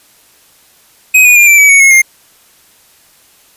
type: tone with pitch steps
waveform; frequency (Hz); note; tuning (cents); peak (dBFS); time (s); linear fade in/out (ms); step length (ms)
square; 2523 / 2461 / 2401 / 2342 / 2284 / 2228 / 2174 / 2120; D#7 / D#7 / D7 / D7 / D7 / C#7 / C#7 / C7; +23 / -20 / +38 / -5 / -49 / +8 / -34 / +22; -3; 1.14-2.02; 10; 110
effects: white hiss -46 dBFS RMS until 3.56 s + resampled to 32000 Hz